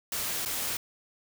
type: noise with dropouts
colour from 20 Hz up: white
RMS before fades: -32 dBFS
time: 0.12-0.77 s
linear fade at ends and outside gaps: 2 ms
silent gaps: 0.451-0.458 s
effects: none

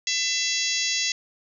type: harmonic tone with a mistuned harmonic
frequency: 670 Hz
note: E5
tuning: 28 cents sharp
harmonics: 3 / 4 / 5 / 6 / 7 / 8 / 9 / 10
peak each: -31 / -31 / -31 / -31 / -31 / -31 / -31 / -31 dBFS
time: 0.07-1.12 s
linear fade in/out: 2 ms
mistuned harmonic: 9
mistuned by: +18 cents
effects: none

